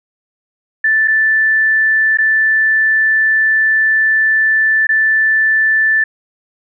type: tone with dropouts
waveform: sine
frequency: 1760 Hz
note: A6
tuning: in tune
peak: -9 dBFS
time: 0.84-6.04 s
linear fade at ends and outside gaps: 5 ms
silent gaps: 1.076-1.08 / 2.173-2.185 / 4.87-4.89 s
effects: none